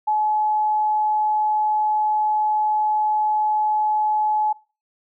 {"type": "tone", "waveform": "sine", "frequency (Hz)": 853, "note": "G#5", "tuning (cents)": 46, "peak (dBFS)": -17, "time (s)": [0.07, 4.53], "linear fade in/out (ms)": 10, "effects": ["noise-tail reverb RT60 0.3 s tail -19 dB re dry"]}